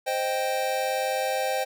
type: chord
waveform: square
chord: C minor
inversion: none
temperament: equal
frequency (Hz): 523.3 / 622.3 / 784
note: C5 / Eb5 / G5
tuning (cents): 0 / 0 / 0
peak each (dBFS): -29 / -32 / -29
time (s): 0.06-1.65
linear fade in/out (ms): 20
effects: none